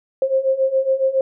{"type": "beating tone pair", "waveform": "sine", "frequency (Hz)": [527, 534.2], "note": ["C5", "C5"], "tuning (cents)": [12, 36], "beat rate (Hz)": 7.2, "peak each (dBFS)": [-20, -17], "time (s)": [0.22, 1.21], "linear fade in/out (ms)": 2, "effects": []}